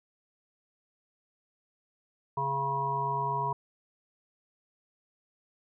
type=harmonic tone with a mistuned harmonic; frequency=138.1 Hz; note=C#3; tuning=6 cents flat; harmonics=1 / 3 / 5 / 7 / 8; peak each=-36 / -39 / -40 / -29 / -38 dBFS; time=2.37-3.53 s; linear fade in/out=5 ms; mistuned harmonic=8; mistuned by=-47 cents; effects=none